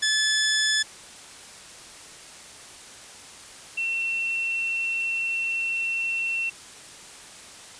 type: tone pair in turn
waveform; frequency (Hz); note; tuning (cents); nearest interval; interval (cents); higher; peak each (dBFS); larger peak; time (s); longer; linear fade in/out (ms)
15% pulse / sine; 1728 / 2706; A6 / E7; -32 / +45; minor sixth; 777; second; -14 / -24; first; 0.02-0.83 / 3.77-6.5; second; 10
effects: white hiss -44 dBFS RMS until 7.79 s + resampled to 22050 Hz